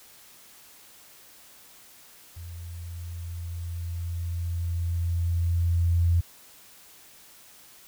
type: tone with level ramp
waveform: sine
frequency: 85.4 Hz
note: F2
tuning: 38 cents flat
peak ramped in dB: -37 to -18 dBFS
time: 2.36-6.21 s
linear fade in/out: 10 ms
effects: white hiss -52 dBFS RMS until 7.87 s